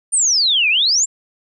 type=exponential two-way sweep; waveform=sine; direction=down then up; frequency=9230 to 2353 to 7650 Hz; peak=-12 dBFS; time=0.12-1.06 s; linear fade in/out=20 ms; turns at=0.69 s; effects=none